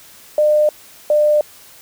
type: tone pair in turn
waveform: sine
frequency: 603 / 598.8 Hz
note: D5 / D5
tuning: +46 / +33 cents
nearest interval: unison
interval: 13 cents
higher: first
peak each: -10 dBFS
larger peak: neither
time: 0.38-0.69 / 1.1-1.41 s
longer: neither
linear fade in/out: 2 ms
effects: white hiss -43 dBFS RMS until 1.81 s